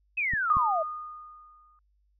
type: exponential sweep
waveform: sine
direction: down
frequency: 2624 to 614 Hz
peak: -25 dBFS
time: 0.17-0.83 s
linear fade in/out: 10 ms
type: clicks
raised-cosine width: 5 ms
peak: -23 dBFS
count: 2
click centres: 0.336 / 0.569 s
type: tone with exponential decay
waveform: sine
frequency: 1227 Hz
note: D#6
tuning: 25 cents flat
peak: -20 dBFS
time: 0.5-1.79 s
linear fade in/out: 1 ms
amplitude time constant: 280 ms
effects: added 50 Hz sine -65 dBFS peak until 2.19 s